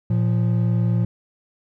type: tone pair together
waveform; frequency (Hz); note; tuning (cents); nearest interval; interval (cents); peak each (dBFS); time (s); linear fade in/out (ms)
triangle; 115.02 / 175.2; A#2 / F3; -23 / +6; perfect fifth; 729; -16 / -20; 0.1-1.05; 5
effects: none